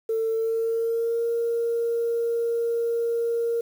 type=tone with pitch glide; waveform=sine; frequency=448.4 to 465.8 Hz; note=A4 to A#4; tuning=+33 to -1 cents; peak=-21 dBFS; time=0.09-3.61 s; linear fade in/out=5 ms; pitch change=+66 cents; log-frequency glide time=0.31-1.26 s; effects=tanh soft clip ceiling -17 dBFS + 8-bit